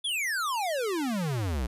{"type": "exponential sweep", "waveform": "square", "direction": "down", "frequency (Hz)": [3520, 56.2], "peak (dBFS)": -28, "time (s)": [0.04, 1.67], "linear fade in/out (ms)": 10, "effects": ["resampled to 32000 Hz"]}